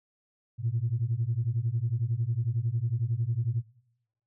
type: beating tone pair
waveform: sine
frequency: 110.9 / 121.9 Hz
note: A2 / B2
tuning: +14 / -22 cents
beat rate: 11 Hz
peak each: -28 dBFS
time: 0.58-3.63 s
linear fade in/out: 50 ms
effects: noise-tail reverb RT60 1.0 s tail -26 dB re dry + tanh soft clip ceiling -19 dBFS